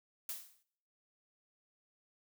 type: noise with exponential decay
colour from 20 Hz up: blue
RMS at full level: -38 dBFS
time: 0.29-0.63 s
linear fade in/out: 2 ms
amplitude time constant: 72 ms
effects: noise-tail reverb RT60 0.7 s tail -23 dB re dry